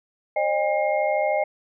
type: tone cluster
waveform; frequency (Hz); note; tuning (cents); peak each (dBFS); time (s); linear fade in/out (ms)
sine; 536 / 609 / 805 / 2135; C5 / D#5 / G5 / C7; +42 / -37 / +46 / +34; -28 / -22 / -25 / -30; 0.36-1.44; 5
effects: none

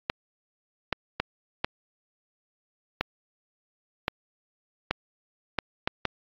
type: clicks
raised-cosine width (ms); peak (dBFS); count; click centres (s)
0.3; -8; 10; 0.099 / 0.927 / 1.2 / 1.645 / 3.01 / 4.081 / 4.91 / 5.587 / 5.875 / 6.053
effects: low-pass 5000 Hz 12 dB/octave + AAC 32 kbps

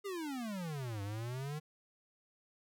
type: exponential two-way sweep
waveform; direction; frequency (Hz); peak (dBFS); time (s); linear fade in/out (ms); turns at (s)
square; down then up; 415.3 to 98 to 156.3; -39; 0.04-1.6; 20; 1.02
effects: none

